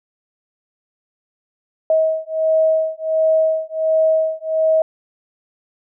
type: beating tone pair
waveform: sine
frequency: 636 / 637.4 Hz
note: D#5 / D#5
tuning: +38 / +42 cents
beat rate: 1.4 Hz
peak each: -17 dBFS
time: 1.9-4.82 s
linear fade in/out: 2 ms
effects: none